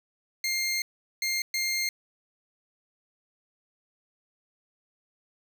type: tone bursts at uneven times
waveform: 20% pulse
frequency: 2115 Hz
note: C7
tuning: 18 cents sharp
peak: -21 dBFS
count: 3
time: 0.44-0.82 / 1.22-1.42 / 1.54-1.89 s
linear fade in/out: 2 ms
effects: none